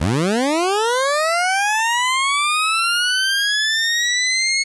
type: linear sweep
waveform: 20% pulse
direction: up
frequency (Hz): 66.5 to 2187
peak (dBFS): -11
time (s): 0-4.64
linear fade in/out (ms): 20
effects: resampled to 24000 Hz + 8-bit